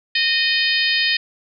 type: harmonic tone with a mistuned harmonic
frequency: 615 Hz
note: D#5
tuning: 20 cents flat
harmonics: 3 / 4 / 5 / 6 / 7 / 8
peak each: -21 / -22 / -23 / -24 / -24 / -25 dBFS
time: 0.15-1.17 s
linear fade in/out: 5 ms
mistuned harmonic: 4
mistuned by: +20 cents
effects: none